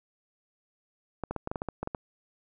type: clicks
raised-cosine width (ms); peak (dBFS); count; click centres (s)
1; -18; 11; 1.237 / 1.31 / 1.363 / 1.474 / 1.515 / 1.558 / 1.619 / 1.687 / 1.83 / 1.874 / 1.948
effects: none